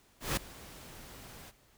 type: noise with ADSR envelope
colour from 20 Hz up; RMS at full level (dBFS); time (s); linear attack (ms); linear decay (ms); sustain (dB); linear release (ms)
pink; -30; 0.2-1.52; 170; 4; -20; 32
effects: pink hiss -65 dBFS RMS until 1.77 s